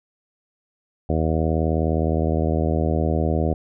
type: harmonic tone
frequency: 79.6 Hz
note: D#2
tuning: 40 cents sharp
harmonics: 1 / 2 / 3 / 4 / 5 / 6 / 7 / 8 / 9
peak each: -22 / -25 / -27 / -28 / -29 / -30 / -30 / -31 / -32 dBFS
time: 1.09-3.54 s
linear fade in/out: 5 ms
effects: none